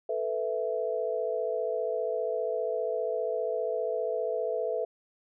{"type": "chord", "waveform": "sine", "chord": "A suspended second", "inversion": "none", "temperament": "just", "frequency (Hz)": [440, 495, 660], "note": ["A4", "B4", "E5"], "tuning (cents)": [0, 4, 2], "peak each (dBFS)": -32, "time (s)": [0.09, 4.85], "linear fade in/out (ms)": 5, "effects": []}